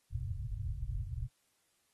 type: low-pass noise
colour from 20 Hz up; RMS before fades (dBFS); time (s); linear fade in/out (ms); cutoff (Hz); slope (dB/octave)
white; -38; 0.1-1.29; 50; 130; 96
effects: white hiss -75 dBFS RMS until 1.93 s + AAC 32 kbps